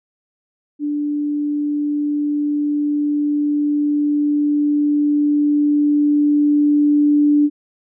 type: tone with level ramp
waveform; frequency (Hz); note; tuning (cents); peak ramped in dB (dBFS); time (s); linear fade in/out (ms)
sine; 293.7; D4; 0; -18 to -10; 0.79-7.5; 50
effects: none